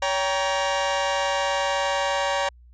sawtooth chord, G diminished, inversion second, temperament just, 564.5 / 784 / 940.8 Hz, Db5 / G5 / Bb5, +31 / 0 / +16 cents, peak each -21 / -24 / -23 dBFS, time 0.02-2.49 s, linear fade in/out 5 ms, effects added 60 Hz sine -47 dBFS peak until 2.73 s + resampled to 16000 Hz

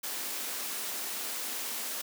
white high-pass noise, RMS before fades -36 dBFS, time 0.03-2.02 s, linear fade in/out 10 ms, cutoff 200 Hz, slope 96 dB/octave, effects none

